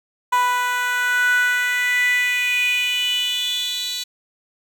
10% pulse tone with high-pass filter sweep, 493.9 Hz, B4, in tune, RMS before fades -20 dBFS, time 0.32-4.04 s, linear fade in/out 10 ms, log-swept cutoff 1000 to 4200 Hz, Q 6.6, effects none

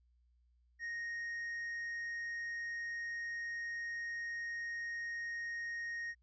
triangle tone, 1864.7 Hz, A#6, in tune, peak -37 dBFS, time 0.79-6.15 s, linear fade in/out 50 ms, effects added 60 Hz sine -68 dBFS peak until 6.22 s + resampled to 16000 Hz

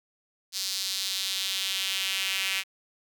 sawtooth tone with high-pass filter sweep, 192.2 Hz, G3, 34 cents flat, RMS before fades -30 dBFS, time 0.52-2.64 s, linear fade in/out 50 ms, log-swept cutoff 4600 to 2500 Hz, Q 2.5, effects none

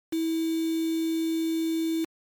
sine tone with quantisation, 325 Hz, E4, 24 cents flat, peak -24 dBFS, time 0.12-2.05 s, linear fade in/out 10 ms, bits 6, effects MP3 96 kbps

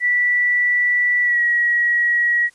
sine tone with pitch glide, 1960 to 1910.8 Hz, B6 to A#6, -14 to +42 cents, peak -14 dBFS, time 0-2.5 s, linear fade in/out 50 ms, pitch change -44 cents, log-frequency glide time 1.22-1.41 s, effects white hiss -55 dBFS RMS until 2.54 s + resampled to 24000 Hz

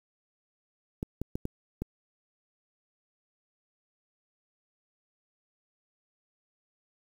clicks, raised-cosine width 3 ms, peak -19 dBFS, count 5, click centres 1.029 / 1.216 / 1.355 / 1.454 / 1.82 s, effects 8-bit

